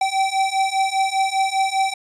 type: beating tone pair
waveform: square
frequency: 770 / 775 Hz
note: G5 / G5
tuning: -31 / -20 cents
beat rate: 5 Hz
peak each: -22 / -21 dBFS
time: 0.01-1.94 s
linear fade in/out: 5 ms
effects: resampled to 22050 Hz